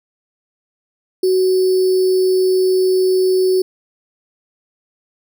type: tone with sample-and-hold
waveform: sine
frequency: 373.2 Hz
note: F#4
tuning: 15 cents sharp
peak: -11 dBFS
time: 1.23-3.62 s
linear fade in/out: 5 ms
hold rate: 4900 Hz
effects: none